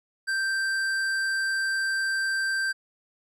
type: tone with hard clipping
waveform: sine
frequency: 1568 Hz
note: G6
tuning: in tune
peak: -26 dBFS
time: 0.27-2.73 s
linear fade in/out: 20 ms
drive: 11 dB
effects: none